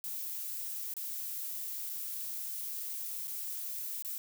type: noise with dropouts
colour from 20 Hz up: violet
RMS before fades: -39 dBFS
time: 0.04-4.18 s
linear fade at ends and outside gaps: 0 ms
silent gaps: 0.938-0.967 / 1.893-1.897 / 3.273-3.279 / 4.024-4.048 s
effects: none